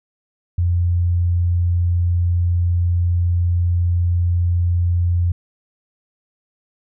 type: tone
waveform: sine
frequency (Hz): 87.31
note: F2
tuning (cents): 0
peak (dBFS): -14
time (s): 0.58-5.32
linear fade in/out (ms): 5
effects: none